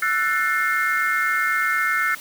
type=chord; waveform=sine; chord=F# half-diminished seventh; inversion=third; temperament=just; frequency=1332 / 1480 / 1776 / 2131 Hz; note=E6 / F#6 / A6 / C7; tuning=+18 / 0 / +16 / +31 cents; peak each=-24 dBFS; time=0.02-2.15 s; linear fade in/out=5 ms; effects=white hiss -39 dBFS RMS until 2.2 s + high-pass 80 Hz 12 dB/octave

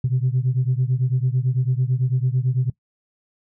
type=beating tone pair; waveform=sine; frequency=124.3 / 133.3 Hz; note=B2 / C3; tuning=+12 / +33 cents; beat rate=9 Hz; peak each=-19 / -20 dBFS; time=0.04-2.7 s; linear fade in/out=5 ms; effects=noise-tail reverb RT60 0.1 s tail -21 dB re dry + tanh soft clip ceiling -12 dBFS

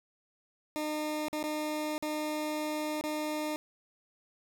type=tone with dropouts; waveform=20% pulse; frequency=304.5 Hz; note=D#4; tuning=37 cents flat; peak=-27 dBFS; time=0.76-3.56 s; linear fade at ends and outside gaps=0 ms; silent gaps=1.283-1.329 / 1.428-1.439 / 1.98-2.025 / 3.011-3.039 s; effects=none

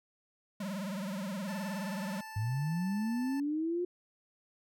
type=tone with vibrato; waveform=square; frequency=194.6 Hz; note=G3; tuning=12 cents flat; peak=-36 dBFS; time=0.6-2.21 s; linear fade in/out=5 ms; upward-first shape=triangle; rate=19 Hz; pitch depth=180 cents each way
type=tone; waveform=25% pulse; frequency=880 Hz; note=A5; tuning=in tune; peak=-40 dBFS; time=1.48-3.4 s; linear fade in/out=2 ms
type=linear sweep; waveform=sine; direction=up; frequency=100 to 360 Hz; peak=-30 dBFS; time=2.36-3.85 s; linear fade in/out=5 ms
effects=none

